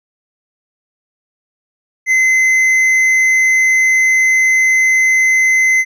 triangle tone with hard clipping, 2052 Hz, C7, 34 cents flat, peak -10 dBFS, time 2.06-5.85 s, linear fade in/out 50 ms, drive 9 dB, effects none

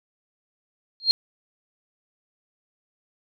sine tone with exponential growth, 4215 Hz, C8, 12 cents sharp, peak -9 dBFS, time 1-1.11 s, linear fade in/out 0 ms, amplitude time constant 23 ms, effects none

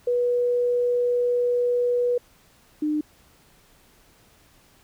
sine tone pair in turn, 487.4 / 302.3 Hz, B4 / D#4, -23 / -50 cents, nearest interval minor sixth, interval 827 cents, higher first, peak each -19 / -21 dBFS, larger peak first, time 0.07-2.18 / 2.82-3.01 s, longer first, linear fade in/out 5 ms, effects pink hiss -57 dBFS RMS until 4.83 s

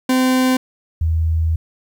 40% pulse / sine tone pair in turn, 257.3 / 80.9 Hz, C4 / E2, -29 / -32 cents, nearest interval octave + minor sixth, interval 2003 cents, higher first, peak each -12 / -14 dBFS, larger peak first, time 0.09-0.57 / 1.01-1.56 s, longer second, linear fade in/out 5 ms, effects 9-bit

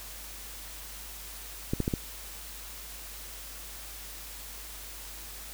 clicks, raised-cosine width 3 ms, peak -14 dBFS, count 4, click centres 1.735 / 1.803 / 1.879 / 1.938 s, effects added 50 Hz sine -47 dBFS peak until 5.53 s + white hiss -44 dBFS RMS until 5.53 s

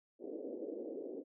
white band-pass noise, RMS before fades -44 dBFS, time 0.19-1.24 s, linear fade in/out 50 ms, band 260 to 520 Hz, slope 48 dB/octave, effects none

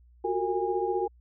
sine tone cluster, 361 / 376.1 / 456 / 816 Hz, F#4 / F#4 / A#4 / G#5, -43 / +28 / -38 / -31 cents, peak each -31 dBFS, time 0.24-1.08 s, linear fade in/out 10 ms, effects added 60 Hz sine -54 dBFS peak until 1.2 s

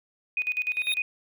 sine tone with tremolo, 2489 Hz, D#7, in tune, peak -23 dBFS, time 0.37-1.02 s, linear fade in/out 2 ms, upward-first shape square, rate 10 Hz, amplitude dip 80%
square tone with exponential growth, 3707 Hz, A#7, 10 cents flat, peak -24 dBFS, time 0.69-0.94 s, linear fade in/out 2 ms, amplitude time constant 54 ms
effects none

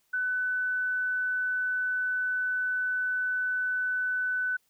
sine tone, 1500 Hz, F#6, 23 cents sharp, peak -26 dBFS, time 0.13-4.57 s, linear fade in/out 10 ms, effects white hiss -71 dBFS RMS until 4.69 s

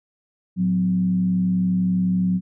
sine tone with frequency modulation, 183.2 Hz, F#3, 17 cents flat, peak -17 dBFS, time 0.56-2.41 s, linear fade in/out 50 ms, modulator 71.7 Hz, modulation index 0.39, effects none

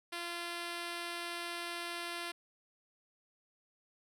5% pulse tone, 344.5 Hz, F4, 24 cents flat, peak -27 dBFS, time 0.12-2.32 s, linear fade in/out 10 ms, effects low-pass 12000 Hz 12 dB/octave

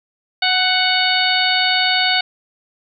harmonic tone with a mistuned harmonic, 739 Hz, F#5, 2 cents flat, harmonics 1 / 2 / 3 / 4 / 5 / 6, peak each -21 / -21 / -21 / -21 / -21 / -21 dBFS, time 0.42-2.21 s, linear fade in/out 5 ms, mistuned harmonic 2, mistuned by +17 cents, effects none

